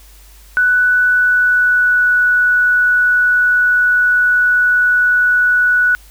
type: tone with pitch glide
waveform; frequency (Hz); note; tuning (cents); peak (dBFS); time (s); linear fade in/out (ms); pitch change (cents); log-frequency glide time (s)
sine; 1486 to 1474.9; F#6 to F#6; +7 to -6; -9; 0.57-5.95; 0; -13; 1.05-2.13
effects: added 50 Hz sine -40 dBFS peak until 6.1 s + white hiss -46 dBFS RMS until 6.1 s